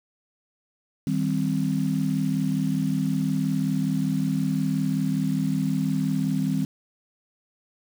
sine chord, C minor, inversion first, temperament just, 156.98 / 196.22 / 261.6 Hz, Eb3 / G3 / C4, +16 / +2 / 0 cents, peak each -26 dBFS, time 1.07-6.65 s, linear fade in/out 2 ms, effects 7-bit

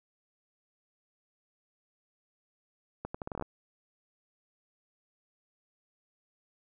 accelerating click train, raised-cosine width 1 ms, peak -22 dBFS, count 10, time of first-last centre 3.05-3.424 s, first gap 95 ms, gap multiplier 0.77, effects none

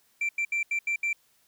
sine tone bursts at uneven times, 2351 Hz, D7, 1 cent sharp, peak -22 dBFS, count 6, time 0.21-0.29 / 0.38-0.45 / 0.52-0.63 / 0.71-0.79 / 0.87-0.96 / 1.03-1.13 s, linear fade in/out 5 ms, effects tanh soft clip ceiling -24 dBFS + white hiss -66 dBFS RMS until 1.47 s

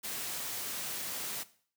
white noise, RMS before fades -38 dBFS, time 0.03-1.44 s, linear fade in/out 20 ms, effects noise-tail reverb RT60 0.5 s tail -17 dB re dry + high-pass 100 Hz 12 dB/octave

